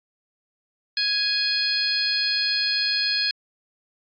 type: harmonic tone with a mistuned harmonic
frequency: 830.6 Hz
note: G#5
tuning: in tune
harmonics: 2 / 3 / 4 / 5 / 6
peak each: -30 / -30 / -32 / -23 / -27 dBFS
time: 0.97-3.31 s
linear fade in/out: 2 ms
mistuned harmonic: 5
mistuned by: +40 cents
effects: AAC 48 kbps